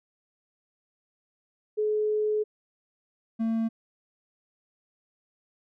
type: tone pair in turn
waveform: sine / triangle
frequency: 425.8 / 225.6 Hz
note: G#4 / A3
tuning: +43 / +44 cents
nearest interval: major seventh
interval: 1099 cents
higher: first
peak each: -23 / -22 dBFS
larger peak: second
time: 1.77-2.44 / 3.39-3.69 s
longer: first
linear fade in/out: 20 ms
effects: none